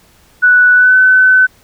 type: tone with pitch glide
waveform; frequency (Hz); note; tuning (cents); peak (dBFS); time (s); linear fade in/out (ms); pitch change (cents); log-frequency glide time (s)
sine; 1480 to 1513.7; F#6 to F#6; 0 to +39; -4; 0.42-1.47; 20; +39; 0.74-0.96
effects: pink hiss -48 dBFS RMS until 1.63 s